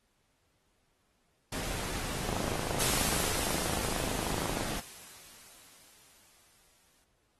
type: noise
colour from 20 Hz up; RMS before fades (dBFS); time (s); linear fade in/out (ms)
pink; -37; 1.52-4.8; 5
type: click train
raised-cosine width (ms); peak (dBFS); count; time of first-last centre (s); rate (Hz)
1; -20; 62; 2.29-4.609; 26.3
type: noise with exponential decay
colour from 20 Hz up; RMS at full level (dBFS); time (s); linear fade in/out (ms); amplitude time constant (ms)
white; -29; 2.8-7.04; 1; 920
effects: pink hiss -74 dBFS RMS until 7.39 s + AAC 32 kbps